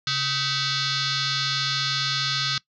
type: tone with frequency modulation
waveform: sine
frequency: 136.6 Hz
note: C#3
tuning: 25 cents flat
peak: -22 dBFS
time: 0.07-2.58 s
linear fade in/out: 2 ms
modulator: 702 Hz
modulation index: 7
effects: noise-tail reverb RT60 0.1 s tail -20 dB re dry